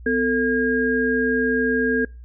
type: tone cluster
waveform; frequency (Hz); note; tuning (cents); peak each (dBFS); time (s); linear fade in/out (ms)
sine; 252.8 / 447.7 / 1626; B3 / A4 / G#6; +41 / +30 / -37; -22 / -21 / -22; 0.06-2.05; 5
effects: noise-tail reverb RT60 0.3 s tail -24 dB re dry + added 60 Hz sine -37 dBFS peak until 2.24 s